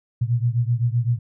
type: beating tone pair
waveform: sine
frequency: 116.54 / 124.34 Hz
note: A#2 / B2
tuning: 0 / +12 cents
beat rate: 7.8 Hz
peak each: -20 / -22 dBFS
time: 0.21-1.19 s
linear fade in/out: 10 ms
effects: none